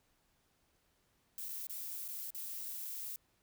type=noise with dropouts; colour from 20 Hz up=violet; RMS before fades=-43 dBFS; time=1.38-3.16 s; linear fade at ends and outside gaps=1 ms; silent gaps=1.486-1.49 / 1.669-1.696 / 2.08-2.086 / 2.305-2.347 s; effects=pink hiss -75 dBFS RMS until 3.42 s